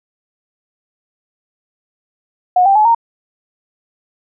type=tone with pitch steps; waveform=sine; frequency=726 / 787.1 / 853.4 / 925.3 Hz; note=F#5 / G5 / G#5 / A#5; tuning=-33 / +7 / +47 / -13 cents; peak=-7 dBFS; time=2.56-2.948 s; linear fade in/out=5 ms; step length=97 ms; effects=none